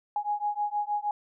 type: beating tone pair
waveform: sine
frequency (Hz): 827 / 833.4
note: G#5 / G#5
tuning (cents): -8 / +6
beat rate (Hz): 6.4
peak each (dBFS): -30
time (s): 0.16-1.11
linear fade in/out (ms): 2
effects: none